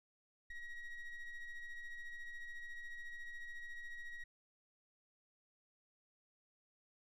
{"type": "ring-modulated tone", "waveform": "triangle", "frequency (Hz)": 948, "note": "A#5", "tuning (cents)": 29, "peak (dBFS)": -40, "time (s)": [0.5, 4.24], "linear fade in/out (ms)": 5, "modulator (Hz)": 955, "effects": []}